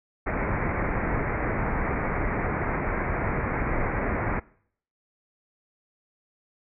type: low-pass noise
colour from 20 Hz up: pink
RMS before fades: -27 dBFS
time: 0.26-4.4 s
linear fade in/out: 10 ms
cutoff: 2300 Hz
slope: 96 dB/octave
effects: noise-tail reverb RT60 0.6 s tail -22 dB re dry